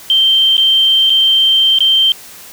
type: tone with dropouts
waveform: sine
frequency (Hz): 3136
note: G7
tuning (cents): 0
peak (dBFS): -7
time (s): 0.1-2.12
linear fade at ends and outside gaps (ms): 1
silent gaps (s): 0.568-0.579 / 1.097-1.102 / 1.787-1.805
effects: white hiss -35 dBFS RMS until 2.52 s